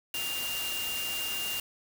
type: tone in noise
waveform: sine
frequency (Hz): 2800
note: F7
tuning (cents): +4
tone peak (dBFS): -33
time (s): 0.14-1.6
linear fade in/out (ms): 2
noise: white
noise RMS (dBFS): -36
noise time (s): 0.14-1.6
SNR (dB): 0
effects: none